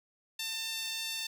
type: tone with high-pass filter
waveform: sawtooth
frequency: 897 Hz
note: A5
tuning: 33 cents sharp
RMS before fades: -37 dBFS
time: 0.39-1.27 s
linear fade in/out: 5 ms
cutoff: 3400 Hz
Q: 1.8
effects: none